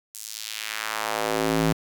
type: tone with high-pass filter sweep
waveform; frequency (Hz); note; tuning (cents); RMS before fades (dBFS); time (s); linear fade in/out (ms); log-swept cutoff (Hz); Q
square; 54.4; A1; -19; -27; 0.14-1.73; 10; 8100 to 160; 1.2
effects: 8-bit